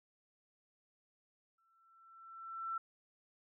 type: tone with exponential growth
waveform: sine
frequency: 1340 Hz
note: E6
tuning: 28 cents sharp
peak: -35 dBFS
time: 1.58-2.78 s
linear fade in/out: 5 ms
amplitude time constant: 260 ms
effects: none